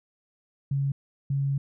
sine tone pair in turn, 138.59 / 138.59 Hz, C#3 / C#3, 0 / 0 cents, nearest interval unison, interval 0 cents, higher neither, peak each -23 / -23 dBFS, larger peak neither, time 0.71-0.92 / 1.3-1.58 s, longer second, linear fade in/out 5 ms, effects none

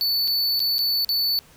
square tone with dropouts, 4479 Hz, C#8, 17 cents sharp, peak -20 dBFS, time 0.01-1.39 s, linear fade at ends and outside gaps 0 ms, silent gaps 0.275-0.279 / 0.594-0.602 / 0.783-0.79 / 1.047-1.091 s, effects pink hiss -52 dBFS RMS until 1.56 s

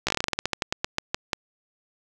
slowing click train, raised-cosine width 0.2 ms, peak -6 dBFS, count 19, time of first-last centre 0.07-1.332 s, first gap 15 ms, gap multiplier 1.16, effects none

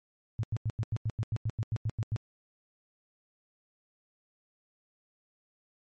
sine tone bursts, 110 Hz, A2, in tune, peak -27 dBFS, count 14, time 0.39-2.162 s, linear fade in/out 0 ms, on 43 ms, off 90 ms, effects MP3 32 kbps

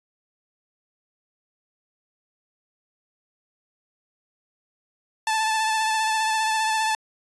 sawtooth tone with vibrato, 877 Hz, A5, 6 cents flat, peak -17 dBFS, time 5.27-6.95 s, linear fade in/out 2 ms, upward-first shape sine, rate 15 Hz, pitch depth 23 cents each way, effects resampled to 24000 Hz

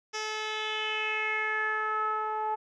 10% pulse tone with low-pass filter sweep, 431.9 Hz, A4, 32 cents flat, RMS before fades -31 dBFS, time 0.13-2.56 s, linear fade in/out 20 ms, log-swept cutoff 5200 to 900 Hz, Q 4.4, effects none

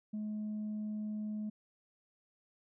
sine tone, 212.5 Hz, G#3, 40 cents sharp, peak -34 dBFS, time 0.13-1.5 s, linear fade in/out 10 ms, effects tanh soft clip ceiling -34 dBFS

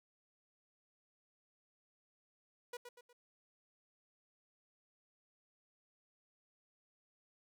sawtooth tone with echo, 485.9 Hz, B4, 28 cents flat, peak -39 dBFS, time 2.73-2.77 s, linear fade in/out 5 ms, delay 120 ms, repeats 3, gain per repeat -7 dB, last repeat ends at 3.13 s, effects none

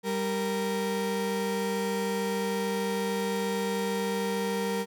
35% pulse tone pair together, 195.9 / 465.3 Hz, G3 / A#4, -1 / -3 cents, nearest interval octave + minor third, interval 1498 cents, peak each -29 / -28 dBFS, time 0.03-4.86 s, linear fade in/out 50 ms, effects none

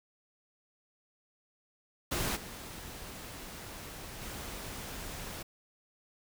pink noise with level steps, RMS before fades -33 / -45 / -42 dBFS, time 2.11-5.43 s, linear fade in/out 10 ms, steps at 2.35 / 4.21 s, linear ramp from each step 20 ms, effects none

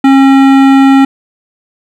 sine tone with hard clipping, 271 Hz, C#4, 39 cents flat, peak -4 dBFS, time 0.04-1.05 s, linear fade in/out 5 ms, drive 16 dB, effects none

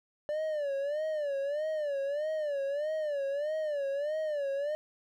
triangle tone with vibrato, 587.3 Hz, D5, in tune, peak -28 dBFS, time 0.29-4.75 s, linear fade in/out 0 ms, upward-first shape sine, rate 1.6 Hz, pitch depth 120 cents each way, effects none

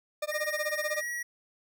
40% pulse tone with tremolo, 603 Hz, D5, 46 cents sharp, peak -27 dBFS, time 0.22-1.02 s, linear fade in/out 5 ms, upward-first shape sine, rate 16 Hz, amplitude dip 100%
square tone with pitch glide, 1864.7 to 1918.2 Hz, A#6 to A#6, 0 to +49 cents, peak -33 dBFS, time 0.31-1.23 s, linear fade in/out 10 ms, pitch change +49 cents, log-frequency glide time 0.87-1.1 s
effects none

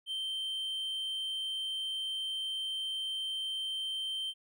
triangle tone, 3123 Hz, G7, 7 cents flat, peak -32 dBFS, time 0.06-4.34 s, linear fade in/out 50 ms, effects none

